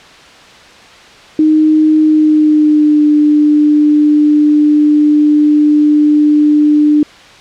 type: tone with pitch glide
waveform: sine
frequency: 310 to 298.6 Hz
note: D#4 to D4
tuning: -6 to +29 cents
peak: -5 dBFS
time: 1.39-7.03 s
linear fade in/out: 2 ms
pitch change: -65 cents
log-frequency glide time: 2.02-3.05 s
effects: white hiss -37 dBFS RMS until 7.4 s + low-pass 4000 Hz 12 dB/octave